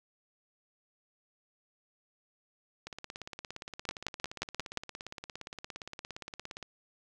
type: two click trains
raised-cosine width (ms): 0.2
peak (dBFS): -24 / -14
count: 66 / 6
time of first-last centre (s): 2.87-6.627 / 3.89-4.773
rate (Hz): 17.3 / 5.66
effects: none